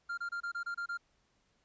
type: tone bursts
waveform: triangle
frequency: 1395 Hz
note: F6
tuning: 2 cents flat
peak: -33 dBFS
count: 8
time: 0.09-0.975 s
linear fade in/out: 10 ms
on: 87 ms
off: 27 ms
effects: pink hiss -74 dBFS RMS until 1.64 s + resampled to 16000 Hz